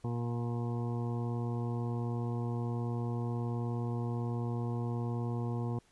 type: harmonic tone with a mistuned harmonic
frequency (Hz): 118.7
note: A#2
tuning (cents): +32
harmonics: 1 / 2 / 3 / 4 / 6 / 7 / 8 / 9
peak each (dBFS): -33 / -39 / -43 / -45 / -49 / -50 / -51 / -52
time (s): 0.04-5.79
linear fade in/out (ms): 5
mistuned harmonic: 7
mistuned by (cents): +36
effects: pink hiss -67 dBFS RMS until 5.91 s + resampled to 24000 Hz